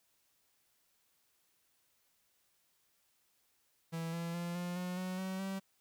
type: tone with pitch steps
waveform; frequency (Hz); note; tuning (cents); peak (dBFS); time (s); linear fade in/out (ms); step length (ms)
45% pulse; 164.81 / 168.56 / 172.41 / 176.33 / 180.35 / 184.46 / 188.66 / 192.96; E3 / E3 / F3 / F3 / F#3 / F#3 / F#3 / G3; 0 / +39 / -22 / +17 / -44 / -5 / +34 / -27; -37; 3.92-5.6; 20; 210
effects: white hiss -75 dBFS RMS until 5.8 s